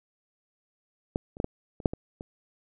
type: clicks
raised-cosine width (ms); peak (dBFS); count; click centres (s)
2; -13 / -30 / -14 / -16 / -28 / -6 / -20 / -25; 8; 1.159 / 1.369 / 1.401 / 1.444 / 1.802 / 1.858 / 1.935 / 2.209
effects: none